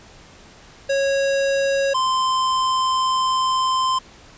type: tone pair in turn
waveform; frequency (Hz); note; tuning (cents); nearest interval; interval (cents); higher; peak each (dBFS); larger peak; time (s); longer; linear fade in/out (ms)
square; 550 / 1038.3; C#5 / C6; -14 / -14; major seventh; 1100; second; -18 / -18; neither; 0.89-1.94 / 1.94-3.99; second; 10
effects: pink hiss -46 dBFS RMS until 4.37 s + resampled to 16000 Hz